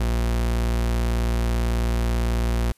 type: tone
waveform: 40% pulse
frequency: 58.27 Hz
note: A#1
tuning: in tune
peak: -19 dBFS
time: 0-2.72 s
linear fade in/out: 5 ms
effects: white hiss -62 dBFS RMS until 2.77 s + resampled to 32000 Hz